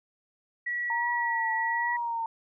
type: tone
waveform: sine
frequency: 1933 Hz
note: B6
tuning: 38 cents flat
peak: -28 dBFS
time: 0.66-1.97 s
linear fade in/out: 10 ms
type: tone with vibrato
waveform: sine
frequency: 923 Hz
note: A#5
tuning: 17 cents flat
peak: -28 dBFS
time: 0.9-2.26 s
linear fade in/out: 2 ms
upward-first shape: triangle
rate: 1.2 Hz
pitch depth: 67 cents each way
effects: none